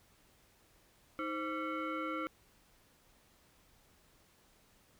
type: tone with frequency modulation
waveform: sine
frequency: 523.3 Hz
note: C5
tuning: in tune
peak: -35 dBFS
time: 1.19-2.27 s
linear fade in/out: 0 ms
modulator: 838 Hz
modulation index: 1.7
effects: pink hiss -67 dBFS RMS until 4.99 s